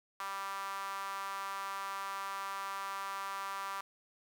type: tone with high-pass filter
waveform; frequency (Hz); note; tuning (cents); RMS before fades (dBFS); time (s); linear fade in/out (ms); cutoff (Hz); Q
sawtooth; 196; G3; 0; -40; 0.2-3.81; 2; 1100; 4.6
effects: none